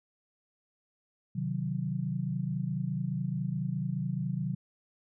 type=chord; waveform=sine; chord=C diminished; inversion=none; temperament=equal; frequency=130.81 / 155.56 / 185 Hz; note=C3 / Eb3 / Gb3; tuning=0 / 0 / 0 cents; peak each=-34 dBFS; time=1.35-4.55 s; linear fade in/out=10 ms; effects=none